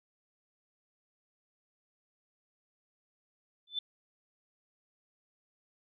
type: tone with exponential growth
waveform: sine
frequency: 3520 Hz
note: A7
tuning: in tune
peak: -28 dBFS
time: 3.67-3.79 s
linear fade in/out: 5 ms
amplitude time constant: 26 ms
effects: none